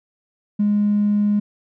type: tone with tanh clipping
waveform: triangle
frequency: 206.9 Hz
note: G#3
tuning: 6 cents flat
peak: -14 dBFS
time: 0.59-1.4 s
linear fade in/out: 10 ms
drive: 1 dB
effects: none